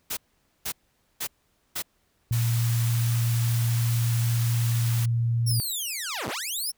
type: noise bursts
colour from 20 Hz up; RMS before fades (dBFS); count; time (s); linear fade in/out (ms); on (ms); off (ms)
white; -30; 4; 0.1-1.824; 10; 71; 480
type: tone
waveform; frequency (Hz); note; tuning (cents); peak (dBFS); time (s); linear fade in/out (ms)
sine; 116.9; A#2; +5; -21; 2.31-5.6; 0
type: high-pass noise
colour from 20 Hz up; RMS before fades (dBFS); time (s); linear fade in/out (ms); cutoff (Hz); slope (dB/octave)
white; -35; 2.32-5.06; 10; 680; 24
type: linear two-way sweep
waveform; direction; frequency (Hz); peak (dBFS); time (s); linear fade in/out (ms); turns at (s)
10% pulse; down then up; 5580 to 76.2 to 5580; -21; 5.46-6.72; 20; 6.28
effects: pink hiss -69 dBFS RMS until 6.77 s

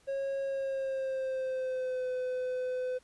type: tone with pitch glide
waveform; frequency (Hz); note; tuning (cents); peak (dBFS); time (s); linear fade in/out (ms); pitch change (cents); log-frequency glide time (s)
triangle; 546 to 506.5; C#5 to B4; -26 to +44; -29; 0.07-2.99; 20; -130; 0.42-2.09
effects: pink hiss -65 dBFS RMS until 3.03 s + resampled to 24000 Hz

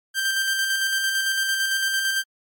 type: tone with tremolo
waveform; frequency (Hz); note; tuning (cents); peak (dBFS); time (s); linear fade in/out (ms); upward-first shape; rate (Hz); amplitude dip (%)
sawtooth; 1573; G6; +6; -16; 0.14-2.24; 50; square; 8.9; 30
effects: MP3 96 kbps

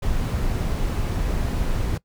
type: noise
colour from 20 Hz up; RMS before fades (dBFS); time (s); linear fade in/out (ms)
brown; -23; 0.02-1.98; 10
effects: noise-tail reverb RT60 0.1 s tail -21 dB re dry

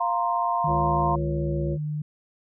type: chord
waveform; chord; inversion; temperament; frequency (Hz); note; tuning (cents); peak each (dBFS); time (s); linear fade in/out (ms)
sine; F suspended fourth; none; just; 698.5 / 931.3 / 1047.7; F5 / Bb5 / C6; 0 / -2 / +2; -26; 0-1.16; 10
type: tone with pitch glide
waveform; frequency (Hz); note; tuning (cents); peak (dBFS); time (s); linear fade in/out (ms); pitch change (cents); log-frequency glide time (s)
sine; 152.3 to 150.64; D#3 to D3; -37 to +44; -26; 0.64-2.02; 5; -19; 1.29-1.87
type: harmonic tone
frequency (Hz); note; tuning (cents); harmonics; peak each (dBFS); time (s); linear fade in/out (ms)
69.2; C#2; -2; 1 / 3 / 5 / 7 / 8; -30 / -37 / -30 / -41 / -33; 0.66-1.78; 50
effects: none

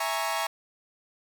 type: chord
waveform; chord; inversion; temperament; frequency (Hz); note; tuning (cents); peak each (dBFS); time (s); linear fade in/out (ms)
sawtooth; A# half-diminished seventh; second; equal; 659.3 / 830.6 / 932.3 / 1108.7; E5 / G#5 / A#5 / C#6; 0 / 0 / 0 / 0; -29; 0-0.47; 5
effects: none

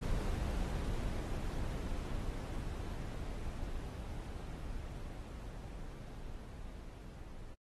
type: noise with level ramp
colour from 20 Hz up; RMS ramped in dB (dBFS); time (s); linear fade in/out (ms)
brown; -35 to -49; 0.01-7.55; 20
effects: AAC 32 kbps

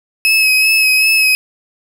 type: tone with vibrato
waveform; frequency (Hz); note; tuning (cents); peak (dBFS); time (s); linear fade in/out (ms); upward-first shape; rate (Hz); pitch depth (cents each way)
35% pulse; 2567; E7; -47; -7; 0.25-1.35; 0; sine; 2.6; 27
effects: none

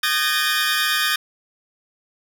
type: tone cluster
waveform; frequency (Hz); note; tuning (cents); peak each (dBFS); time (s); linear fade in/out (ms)
20% pulse; 1227 / 1539 / 1682 / 1836; D#6 / G6 / G#6 / A#6; -25 / -32 / +22 / -27; -19; 0.03-1.16; 5
effects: none

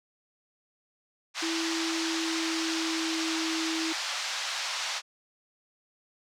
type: band-pass noise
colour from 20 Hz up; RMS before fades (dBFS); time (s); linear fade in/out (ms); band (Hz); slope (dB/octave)
white; -33; 1.34-5.02; 50; 720 to 5800; 24
type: tone with pitch glide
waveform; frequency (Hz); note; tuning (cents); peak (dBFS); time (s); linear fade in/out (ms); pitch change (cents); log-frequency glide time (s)
sine; 328.7 to 324; E4 to E4; -5 to -30; -30; 1.42-3.93; 10; -25; 1.53-3.3
effects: none

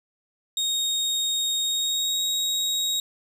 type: tone with pitch glide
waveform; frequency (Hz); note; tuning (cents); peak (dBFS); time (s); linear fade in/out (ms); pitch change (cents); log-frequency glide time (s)
30% pulse; 3729 to 3783; A#7 to A#7; 0 to +25; -20; 0.57-3; 2; +25; 1.62-2.23
effects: none

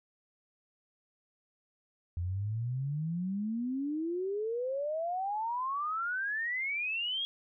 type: exponential sweep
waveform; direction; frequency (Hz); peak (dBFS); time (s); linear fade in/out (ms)
sine; up; 84.3 to 3322; -31; 2.17-7.25; 0
effects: none

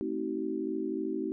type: chord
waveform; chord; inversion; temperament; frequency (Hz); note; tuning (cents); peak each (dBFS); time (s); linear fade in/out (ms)
sine; A diminished seventh; none; just; 220 / 264 / 316.8 / 380.2; A3 / C4 / Eb4 / Gb4; 0 / +16 / +31 / +47; -39 / -37 / -34 / -35; 0.01-1.32; 0
effects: none

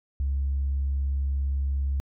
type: tone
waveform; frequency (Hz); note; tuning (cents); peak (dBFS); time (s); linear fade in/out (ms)
sine; 68.7; C#2; -15; -22; 0.2-2; 0
effects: tanh soft clip ceiling -20 dBFS

